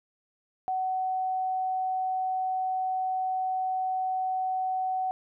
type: tone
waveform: sine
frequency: 750 Hz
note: F#5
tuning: 23 cents sharp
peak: -26 dBFS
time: 0.68-5.11 s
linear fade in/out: 0 ms
effects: none